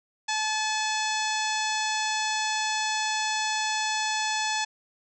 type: harmonic tone with a mistuned harmonic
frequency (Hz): 864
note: A5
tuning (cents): -32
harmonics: 1 / 2 / 3 / 4 / 5 / 6 / 7 / 8 / 9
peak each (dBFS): -29 / -32 / -34 / -35 / -36 / -37 / -37 / -38 / -39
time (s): 0.28-4.65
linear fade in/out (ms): 10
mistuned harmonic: 3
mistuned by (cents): -23
effects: none